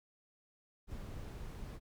brown noise, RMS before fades -45 dBFS, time 0.87-1.8 s, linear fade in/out 50 ms, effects none

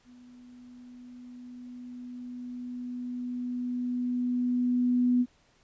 sine tone with level ramp, 246.9 Hz, B3, in tune, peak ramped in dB -50 to -20 dBFS, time 0.04-5.26 s, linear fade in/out 50 ms, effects pink hiss -65 dBFS RMS until 5.63 s + resampled to 16000 Hz

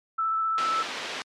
sine tone with vibrato, 1318.5 Hz, E6, in tune, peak -23 dBFS, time 0.18-0.83 s, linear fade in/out 10 ms, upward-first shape square, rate 15 Hz, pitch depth 9 cents each way
white band-pass noise, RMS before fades -34 dBFS, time 0.58-1.22 s, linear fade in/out 0 ms, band 280 to 3600 Hz, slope 12 dB/octave
effects low-pass 7000 Hz 12 dB/octave + MP3 96 kbps

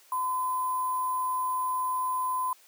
sine tone with sample-and-hold, 1018 Hz, C6, 48 cents flat, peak -26 dBFS, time 0.12-2.53 s, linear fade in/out 2 ms, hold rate 11025 Hz, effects white hiss -58 dBFS RMS until 2.67 s + high-pass 400 Hz 12 dB/octave

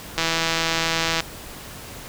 click train, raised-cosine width 0.2 ms, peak -4 dBFS, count 169, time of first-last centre 0.18-1.204 s, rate 164 Hz, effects pink hiss -38 dBFS RMS until 2.08 s

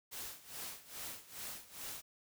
white noise with tremolo, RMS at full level -44 dBFS, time 0.11-2.02 s, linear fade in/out 20 ms, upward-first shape sine, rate 2.4 Hz, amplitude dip 85%, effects none

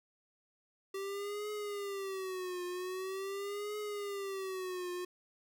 square tone with vibrato, 387.5 Hz, G4, 20 cents flat, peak -38 dBFS, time 0.94-5.05 s, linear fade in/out 5 ms, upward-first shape triangle, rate 0.44 Hz, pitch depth 150 cents each way, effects none

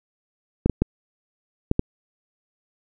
clicks, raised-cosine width 3 ms, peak -5 dBFS, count 5, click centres 0.66 / 0.697 / 0.82 / 1.714 / 1.794 s, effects none

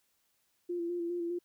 sine tone with vibrato, 345.3 Hz, F4, 20 cents flat, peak -32 dBFS, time 0.69-1.39 s, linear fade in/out 10 ms, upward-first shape square, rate 4.9 Hz, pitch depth 26 cents each way, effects white hiss -75 dBFS RMS until 1.44 s

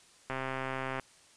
click train, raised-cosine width 0.5 ms, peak -20 dBFS, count 93, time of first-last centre 0.3-0.997 s, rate 132 Hz, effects white hiss -60 dBFS RMS until 1.36 s + resampled to 22050 Hz

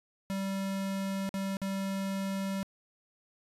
square tone with dropouts, 194.4 Hz, G3, 14 cents flat, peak -32 dBFS, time 0.3-2.63 s, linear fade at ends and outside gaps 0 ms, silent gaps 1.291-1.341 / 1.569-1.617 s, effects resampled to 32000 Hz

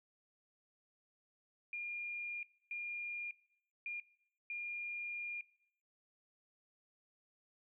sine tone bursts at uneven times, 2413 Hz, D7, 46 cents sharp, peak -39 dBFS, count 4, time 1.73-2.43 / 2.71-3.31 / 3.86-4 / 4.5-5.41 s, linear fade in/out 2 ms, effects noise-tail reverb RT60 0.7 s tail -21 dB re dry

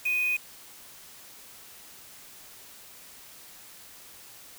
sine tone with quantisation, 2489 Hz, D#7, in tune, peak -24 dBFS, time 0.05-0.37 s, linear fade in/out 10 ms, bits 6, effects white hiss -49 dBFS RMS until 4.58 s

